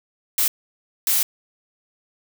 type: noise bursts at uneven times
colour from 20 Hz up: blue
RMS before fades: -19 dBFS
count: 2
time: 0.38-0.48 / 1.07-1.23 s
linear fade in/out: 2 ms
effects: none